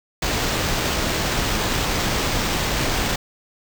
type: noise with sample-and-hold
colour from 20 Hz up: pink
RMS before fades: -22 dBFS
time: 0.22-3.16 s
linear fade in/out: 5 ms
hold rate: 11025 Hz
effects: none